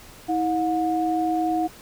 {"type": "tone pair together", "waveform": "sine", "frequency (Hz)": [321.9, 722.6], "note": ["E4", "F#5"], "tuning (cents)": [-41, -41], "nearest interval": "octave + major second", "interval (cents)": 1400, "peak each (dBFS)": -23, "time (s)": [0.28, 1.68], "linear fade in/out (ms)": 20, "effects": ["pink hiss -46 dBFS RMS until 1.81 s"]}